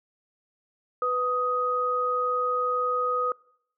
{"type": "tone pair together", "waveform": "sine", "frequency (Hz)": [497, 1251], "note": ["B4", "D#6"], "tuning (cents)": [11, 9], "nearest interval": "octave + major third", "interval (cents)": 1598, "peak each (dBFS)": [-28, -24], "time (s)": [1.02, 3.32], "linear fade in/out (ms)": 2, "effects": ["noise-tail reverb RT60 0.7 s tail -25 dB re dry"]}